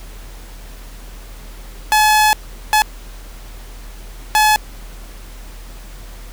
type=tone bursts at uneven times; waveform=sawtooth; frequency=855 Hz; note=A5; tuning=50 cents flat; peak=-6 dBFS; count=3; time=1.92-2.33 / 2.73-2.82 / 4.35-4.56 s; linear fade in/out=0 ms; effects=added 40 Hz sine -32 dBFS peak until 6.32 s + pink hiss -41 dBFS RMS until 6.32 s